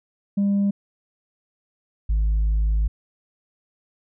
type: tone pair in turn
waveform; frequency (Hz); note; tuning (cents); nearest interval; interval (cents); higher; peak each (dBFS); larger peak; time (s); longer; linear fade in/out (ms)
sine; 200.3 / 52.91; G3 / G#1; +38 / +33; octave + major seventh; 2305; first; -15; neither; 0.37-0.71 / 2.09-2.88; second; 10
effects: tanh soft clip ceiling -16 dBFS